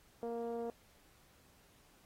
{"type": "tone with low-pass filter", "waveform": "10% pulse", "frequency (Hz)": 233.5, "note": "A#3", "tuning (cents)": 3, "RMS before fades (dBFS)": -40, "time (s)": [0.23, 0.7], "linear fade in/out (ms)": 0, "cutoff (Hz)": 540, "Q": 2.6, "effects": ["pink hiss -67 dBFS RMS until 2.05 s", "AAC 48 kbps"]}